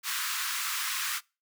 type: high-pass noise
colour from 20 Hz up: pink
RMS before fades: -32 dBFS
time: 0.03-1.21 s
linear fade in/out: 50 ms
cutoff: 1100 Hz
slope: 48 dB/octave
effects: noise-tail reverb RT60 0.3 s tail -25 dB re dry